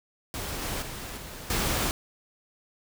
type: noise with level steps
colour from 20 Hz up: pink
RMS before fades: -34 / -32 / -38 / -41 / -27 dBFS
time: 0.34-1.91 s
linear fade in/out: 0 ms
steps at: 0.62 / 0.82 / 1.17 / 1.5 s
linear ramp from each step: 2 ms
effects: none